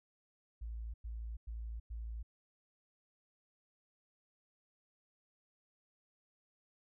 sine tone bursts, 56.3 Hz, A1, 40 cents sharp, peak -40 dBFS, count 4, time 0.61-2.23 s, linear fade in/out 10 ms, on 330 ms, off 100 ms, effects none

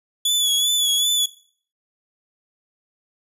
sawtooth tone with vibrato, 3421 Hz, A7, 49 cents flat, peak -14 dBFS, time 0.25-1.26 s, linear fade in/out 5 ms, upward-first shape sine, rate 2.6 Hz, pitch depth 44 cents each way, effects noise-tail reverb RT60 0.5 s tail -18 dB re dry + resampled to 32000 Hz

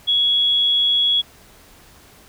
sine tone, 3349 Hz, G#7, 14 cents sharp, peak -14 dBFS, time 0.07-1.22 s, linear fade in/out 20 ms, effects pink hiss -48 dBFS RMS until 2.28 s

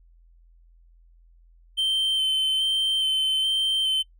triangle tone with vibrato, 3100 Hz, G7, 20 cents flat, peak -19 dBFS, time 1.77-4.03 s, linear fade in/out 20 ms, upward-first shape square, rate 1.2 Hz, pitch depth 13 cents each way, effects noise-tail reverb RT60 0.1 s tail -24 dB re dry + added 42 Hz sine -52 dBFS peak until 4.19 s

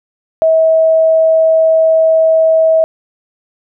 sine tone, 644 Hz, E5, 41 cents flat, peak -6 dBFS, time 0.42-2.84 s, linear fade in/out 0 ms, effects none

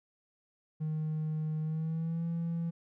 triangle tone with pitch glide, 155.56 to 167.69 Hz, D#3 to E3, 0 to +30 cents, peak -28 dBFS, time 0.8-2.71 s, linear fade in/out 20 ms, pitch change +130 cents, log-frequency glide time 1.61-2.25 s, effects tanh soft clip ceiling -26 dBFS

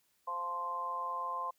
harmonic tone, 174.2 Hz, F3, 4 cents flat, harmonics 3 / 4 / 5 / 6, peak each -47 / -46 / -45 / -35 dBFS, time 0.27-1.51 s, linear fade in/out 10 ms, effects white hiss -74 dBFS RMS until 1.58 s

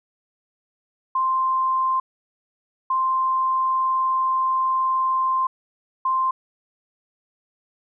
sine tone bursts at uneven times, 1046.5 Hz, C6, in tune, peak -18 dBFS, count 3, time 1.15-2 / 2.9-5.47 / 6.05-6.31 s, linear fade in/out 5 ms, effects none

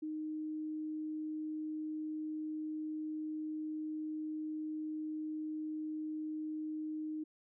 sine tone, 309.4 Hz, D#4, 10 cents flat, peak -37 dBFS, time 0.02-7.24 s, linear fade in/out 10 ms, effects none

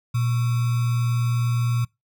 sine tone with sample-and-hold, 119.3 Hz, A#2, 41 cents sharp, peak -19 dBFS, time 0.14-1.85 s, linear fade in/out 10 ms, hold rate 1225 Hz, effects noise-tail reverb RT60 0.2 s tail -24 dB re dry

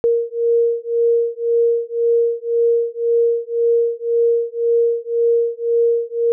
sine beating tone pair, 466.2 / 468.1 Hz, A#4 / A#4, 0 / +7 cents, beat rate 1.9 Hz, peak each -17 dBFS, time 0.04-6.32 s, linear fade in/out 0 ms, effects none

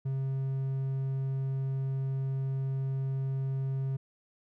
triangle tone, 134.3 Hz, C3, 46 cents sharp, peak -27 dBFS, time 0.05-3.97 s, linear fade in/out 10 ms, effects none

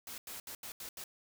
white noise bursts at uneven times, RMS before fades -45 dBFS, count 6, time 0.07-0.18 / 0.27-0.4 / 0.47-0.55 / 0.63-0.72 / 0.8-0.89 / 0.97-1.04 s, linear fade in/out 2 ms, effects none

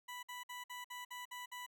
20% pulse tone bursts, 987.8 Hz, B5, in tune, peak -40 dBFS, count 8, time 0.08-1.665 s, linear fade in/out 10 ms, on 150 ms, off 55 ms, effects none

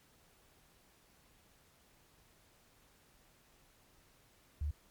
sine tone, 73.8 Hz, D2, 9 cents sharp, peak -33 dBFS, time 4.61-4.71 s, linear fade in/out 5 ms, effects pink hiss -67 dBFS RMS until 4.9 s + MP3 96 kbps

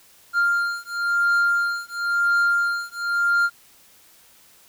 triangle beating tone pair, 1396.9 / 1397.87 Hz, F6 / F6, 0 / +1 cents, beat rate 0.97 Hz, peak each -20 dBFS, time 0.33-3.5 s, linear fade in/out 50 ms, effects white hiss -53 dBFS RMS until 4.68 s

